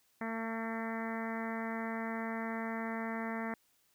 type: harmonic tone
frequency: 225.7 Hz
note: A3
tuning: 44 cents sharp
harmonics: 1 / 2 / 3 / 4 / 5 / 6 / 7 / 8 / 9 / 10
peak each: -38 / -45 / -44 / -45 / -48 / -48 / -50 / -46 / -47 / -57 dBFS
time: 0.21-3.54 s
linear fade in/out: 2 ms
effects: white hiss -72 dBFS RMS until 3.94 s